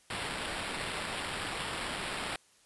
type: noise with sample-and-hold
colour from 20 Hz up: white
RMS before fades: -37 dBFS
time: 0.1-2.36 s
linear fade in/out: 2 ms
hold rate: 6300 Hz
effects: white hiss -64 dBFS RMS until 2.65 s + resampled to 24000 Hz